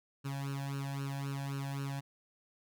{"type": "tone with flanger", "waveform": "sawtooth", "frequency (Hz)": 138.59, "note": "C#3", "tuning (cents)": 0, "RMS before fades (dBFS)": -38, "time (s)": [0.24, 2.01], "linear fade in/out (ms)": 20, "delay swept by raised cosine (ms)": [0.72, 1.22], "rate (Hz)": 3.8, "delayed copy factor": 0.95, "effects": []}